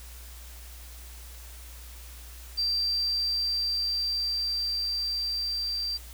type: tone with level ramp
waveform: sine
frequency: 4699 Hz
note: D8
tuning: in tune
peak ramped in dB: -24 to -28 dBFS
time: 2.57-5.98 s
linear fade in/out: 20 ms
effects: added 60 Hz sine -43 dBFS peak until 6.13 s + white hiss -49 dBFS RMS until 6.13 s